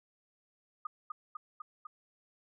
sine tone with echo, 1230 Hz, D#6, 20 cents flat, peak -34 dBFS, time 0.85-0.87 s, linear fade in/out 5 ms, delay 250 ms, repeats 4, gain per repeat -2 dB, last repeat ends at 1.87 s, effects none

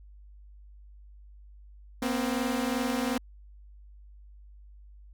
sawtooth tone pair together, 238.9 / 261.6 Hz, A#3 / C4, +43 / 0 cents, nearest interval major second, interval 157 cents, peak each -26 dBFS, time 2.02-3.18 s, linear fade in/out 5 ms, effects added 50 Hz sine -48 dBFS peak until 5.13 s

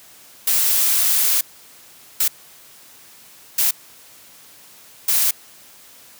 blue noise bursts at uneven times, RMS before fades -17 dBFS, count 4, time 0.47-1.41 / 2.2-2.28 / 3.58-3.71 / 5.08-5.31 s, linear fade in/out 5 ms, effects white hiss -46 dBFS RMS until 6.19 s + high-pass 80 Hz 12 dB/octave

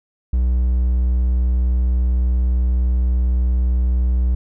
triangle tone, 61.74 Hz, B1, in tune, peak -12 dBFS, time 0.33-4.35 s, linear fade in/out 5 ms, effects none

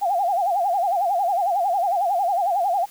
sine tone with vibrato, 746 Hz, F#5, 14 cents sharp, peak -18 dBFS, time 0.01-2.86 s, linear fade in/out 20 ms, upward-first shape sine, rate 11 Hz, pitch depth 170 cents each way, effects white hiss -48 dBFS RMS until 2.9 s

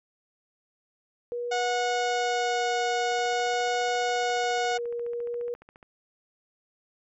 sine tone with vibrato, 480 Hz, B4, 49 cents flat, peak -29 dBFS, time 1.32-5.54 s, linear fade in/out 0 ms, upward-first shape sine, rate 0.48 Hz, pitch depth 19 cents each way
harmonic tone, 730 Hz, F#5, 24 cents flat, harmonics 1 / 2 / 3 / 4 / 5 / 6 / 7 / 8 / 9 / 10, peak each -27 / -33 / -37 / -39 / -41 / -43 / -44 / -45 / -46 / -47 dBFS, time 1.51-4.78 s, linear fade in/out 10 ms
click train, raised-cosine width 0.5 ms, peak -35 dBFS, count 40, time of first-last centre 3.12-5.828 s, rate 14.4 Hz
effects none

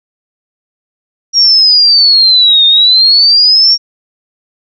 sine exponential two-way sweep, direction down then up, 5640 to 3644 to 5580 Hz, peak -3 dBFS, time 1.33-3.78 s, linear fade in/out 50 ms, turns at 2.66 s, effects none

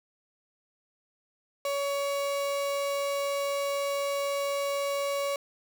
35% pulse tone, 562 Hz, C#5, 24 cents sharp, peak -26 dBFS, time 1.65-5.36 s, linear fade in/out 2 ms, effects none

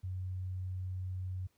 sine tone, 92.5 Hz, F#2, in tune, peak -35 dBFS, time 0.03-1.47 s, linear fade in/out 10 ms, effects pink hiss -75 dBFS RMS until 1.57 s + high-pass 60 Hz 12 dB/octave

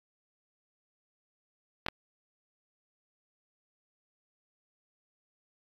clicks, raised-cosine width 0.3 ms, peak -15 dBFS, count 2, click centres 1.864 / 1.885 s, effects AAC 32 kbps

